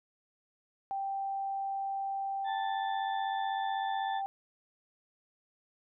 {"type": "tone", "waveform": "sine", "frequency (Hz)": 784, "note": "G5", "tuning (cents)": 0, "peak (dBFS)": -32, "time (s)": [0.91, 4.26], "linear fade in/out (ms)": 0}
{"type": "harmonic tone", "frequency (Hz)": 880, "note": "A5", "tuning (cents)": 0, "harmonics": [1, 2, 4], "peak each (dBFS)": [-36, -42, -46], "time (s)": [2.44, 4.22], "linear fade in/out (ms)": 50}
{"effects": []}